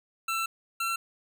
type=tone pair in turn; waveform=25% pulse; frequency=1339 / 1353 Hz; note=E6 / E6; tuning=+27 / +45 cents; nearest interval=unison; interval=18 cents; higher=second; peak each=-24 dBFS; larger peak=neither; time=0.28-0.46 / 0.8-0.96 s; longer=first; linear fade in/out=5 ms; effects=none